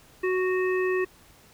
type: harmonic tone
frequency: 370 Hz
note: F#4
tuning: in tune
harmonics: 1 / 3 / 5 / 7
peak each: -23 / -35 / -32 / -37 dBFS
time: 0.23-1.05 s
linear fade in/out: 10 ms
effects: pink hiss -55 dBFS RMS until 1.53 s